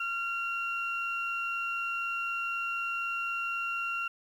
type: tone pair together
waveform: sine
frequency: 1379 / 2752 Hz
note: F6 / F7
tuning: -22 / -26 cents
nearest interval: octave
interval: 1196 cents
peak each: -32 / -33 dBFS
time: 0-4.08 s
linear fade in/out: 5 ms
effects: tanh soft clip ceiling -23 dBFS + 10-bit